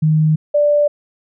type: tone pair in turn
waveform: sine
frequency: 155.56 / 587.3 Hz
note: D#3 / D5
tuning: 0 / 0 cents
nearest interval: octave + major seventh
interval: 2300 cents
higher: second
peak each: -10 dBFS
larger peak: neither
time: 0.02-0.36 / 0.54-0.88 s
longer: neither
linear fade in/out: 10 ms
effects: none